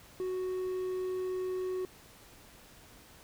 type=tone; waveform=triangle; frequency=370 Hz; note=F#4; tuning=in tune; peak=-30 dBFS; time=0.2-1.85 s; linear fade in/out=0 ms; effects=pink hiss -56 dBFS RMS until 3.23 s